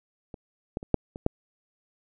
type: clicks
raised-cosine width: 2 ms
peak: -26 / -16 / -26 / -6 / -24 / -8 dBFS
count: 6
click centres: 0.342 / 0.771 / 0.829 / 0.943 / 1.159 / 1.264 s
effects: none